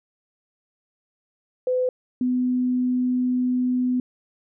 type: tone pair in turn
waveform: sine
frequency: 506 / 250.8 Hz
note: B4 / B3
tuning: +42 / +27 cents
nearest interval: octave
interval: 1215 cents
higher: first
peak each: -19 / -19 dBFS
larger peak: neither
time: 1.67-1.89 / 2.21-4 s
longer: second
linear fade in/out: 2 ms
effects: none